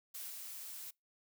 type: noise with level steps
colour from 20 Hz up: blue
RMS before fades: -45 / -47 dBFS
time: 0.14-0.91 s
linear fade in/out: 10 ms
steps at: 0.3 s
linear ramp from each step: 2 ms
effects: noise-tail reverb RT60 0.2 s tail -26 dB re dry